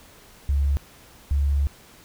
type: tone pair in turn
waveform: sine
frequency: 70.2 / 70.73 Hz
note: C#2 / C#2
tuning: +22 / +35 cents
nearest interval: unison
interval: 13 cents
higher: second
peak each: -18 dBFS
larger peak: neither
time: 0.49-0.77 / 1.31-1.67 s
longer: second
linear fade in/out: 0 ms
effects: pink hiss -50 dBFS RMS until 2.04 s